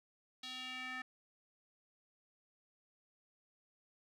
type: tone with band-pass filter sweep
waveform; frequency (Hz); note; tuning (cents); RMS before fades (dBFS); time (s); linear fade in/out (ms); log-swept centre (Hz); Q
square; 256.1; C4; -37; -45; 0.43-1.02; 5; 3800 to 1800; 2.9
effects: none